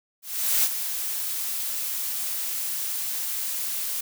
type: noise with ADSR envelope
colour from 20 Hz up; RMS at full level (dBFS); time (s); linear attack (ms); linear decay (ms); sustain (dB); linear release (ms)
blue; -20; 0.22-4.01; 420; 41; -9; 7
effects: none